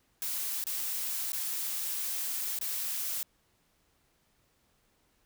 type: noise with dropouts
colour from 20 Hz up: blue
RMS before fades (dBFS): -34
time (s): 0.22-3.23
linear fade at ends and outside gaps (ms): 0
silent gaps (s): 0.64-0.668 / 1.32-1.332 / 2.588-2.612
effects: pink hiss -71 dBFS RMS until 5.25 s